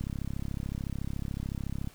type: click train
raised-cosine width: 5 ms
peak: -22 dBFS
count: 64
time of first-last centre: 0.01-1.874 s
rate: 33.8 Hz
effects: pink hiss -56 dBFS RMS until 1.94 s